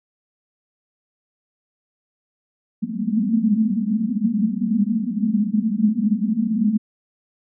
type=band-pass noise; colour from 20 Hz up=white; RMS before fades=-20 dBFS; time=2.82-6.78 s; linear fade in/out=20 ms; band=200 to 230 Hz; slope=96 dB/octave; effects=none